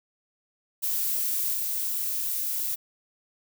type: noise with level steps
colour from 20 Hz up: violet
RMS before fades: -27 / -29 dBFS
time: 0.82-2.76 s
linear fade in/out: 20 ms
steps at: 1.54 s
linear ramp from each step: 2 ms
effects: none